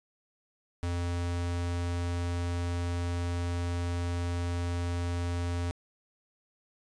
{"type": "tone", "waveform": "square", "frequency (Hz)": 87, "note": "F2", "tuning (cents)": -6, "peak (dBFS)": -30, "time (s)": [0.83, 5.71], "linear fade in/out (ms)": 0, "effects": ["resampled to 22050 Hz"]}